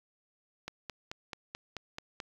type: click train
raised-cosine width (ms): 0.2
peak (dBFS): -21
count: 8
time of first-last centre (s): 0.68-2.202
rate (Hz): 4.6
effects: low-pass 6000 Hz 12 dB/octave + 8-bit